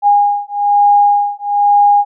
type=beating tone pair; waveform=sine; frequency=817 / 818.1 Hz; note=G#5 / G#5; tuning=-29 / -26 cents; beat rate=1.1 Hz; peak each=-11 dBFS; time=0.02-2.05 s; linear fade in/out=50 ms; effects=none